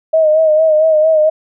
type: tone with vibrato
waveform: sine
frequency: 627 Hz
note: D#5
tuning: 13 cents sharp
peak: -7 dBFS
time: 0.13-1.3 s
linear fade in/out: 10 ms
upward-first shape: sine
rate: 4.4 Hz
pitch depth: 47 cents each way
effects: none